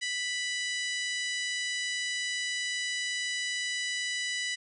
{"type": "harmonic tone", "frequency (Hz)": 987.8, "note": "B5", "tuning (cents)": 0, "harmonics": [2, 3, 4, 5, 6, 7, 8, 9], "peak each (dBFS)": [-33, -37, -39, -41, -43, -44, -45, -46], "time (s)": [0.01, 4.56], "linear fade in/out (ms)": 20, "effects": []}